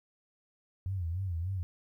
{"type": "tone with vibrato", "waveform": "sine", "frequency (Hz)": 89.4, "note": "F2", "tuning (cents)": 41, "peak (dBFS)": -31, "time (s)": [0.86, 1.63], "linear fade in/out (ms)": 0, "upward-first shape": "sine", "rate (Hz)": 3.4, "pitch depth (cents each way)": 150, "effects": ["12-bit"]}